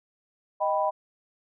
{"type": "chord", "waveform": "sine", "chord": "Eb augmented", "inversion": "none", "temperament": "equal", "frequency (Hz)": [622.3, 784, 987.8], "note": ["Eb5", "G5", "B5"], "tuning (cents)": [0, 0, 0], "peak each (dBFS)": [-26, -28, -27], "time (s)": [0.6, 0.91], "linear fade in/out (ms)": 20, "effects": []}